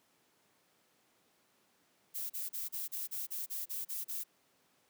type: noise bursts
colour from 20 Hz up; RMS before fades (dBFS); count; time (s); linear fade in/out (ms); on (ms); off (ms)
violet; -39; 11; 2.14-4.24; 20; 160; 34
effects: pink hiss -71 dBFS RMS until 4.89 s + high-pass 200 Hz 12 dB/octave